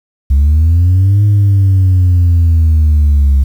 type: linear two-way sweep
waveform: sine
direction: up then down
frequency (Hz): 67.1 to 103.83 to 67.1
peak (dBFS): -3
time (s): 0.3-3.44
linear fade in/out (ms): 10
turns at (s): 1.24
effects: tanh soft clip ceiling -4 dBFS + 7-bit